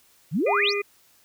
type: exponential sweep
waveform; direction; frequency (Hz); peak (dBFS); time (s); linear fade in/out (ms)
sine; up; 127.6 to 6272; -20; 0.31-0.74; 50
type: harmonic tone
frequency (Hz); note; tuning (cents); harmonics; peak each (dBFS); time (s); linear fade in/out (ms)
406.2; G#4; -38; 1 / 3 / 5 / 6; -25 / -35 / -33 / -29; 0.46-0.82; 10
effects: white hiss -59 dBFS RMS until 1.24 s